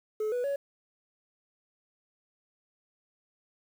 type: tone with pitch steps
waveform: sine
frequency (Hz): 430 / 491.1 / 560.9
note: A4 / B4 / C#5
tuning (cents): -40 / -10 / +20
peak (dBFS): -25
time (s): 0.2-0.56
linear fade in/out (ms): 5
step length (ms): 120
effects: tanh soft clip ceiling -27 dBFS + 9-bit